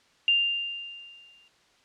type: tone with exponential decay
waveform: sine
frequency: 2794 Hz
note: F7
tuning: in tune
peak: -17 dBFS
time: 0.28-1.48 s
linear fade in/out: 1 ms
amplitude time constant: 260 ms
effects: white hiss -62 dBFS RMS until 1.84 s + low-pass 5000 Hz 12 dB/octave